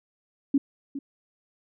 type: tone with echo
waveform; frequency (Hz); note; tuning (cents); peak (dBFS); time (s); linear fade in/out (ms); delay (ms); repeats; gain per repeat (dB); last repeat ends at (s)
sine; 277.2; C#4; 0; -17; 0.54-0.58; 5; 410; 1; -13; 0.99
effects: none